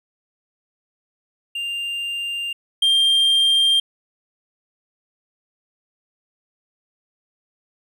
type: tone pair in turn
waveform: triangle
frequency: 2794 / 3187 Hz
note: F7 / G7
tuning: 0 / +28 cents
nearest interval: major second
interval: 228 cents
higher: second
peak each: -22 / -12 dBFS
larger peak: second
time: 1.55-2.53 / 2.82-3.8 s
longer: neither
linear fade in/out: 5 ms
effects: none